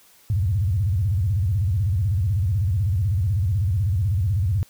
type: tone with vibrato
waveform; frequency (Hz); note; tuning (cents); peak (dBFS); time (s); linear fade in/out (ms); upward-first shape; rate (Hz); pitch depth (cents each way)
sine; 95.2; F#2; +50; -18; 0.3-4.63; 0; square; 16; 230
effects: white hiss -54 dBFS RMS until 4.69 s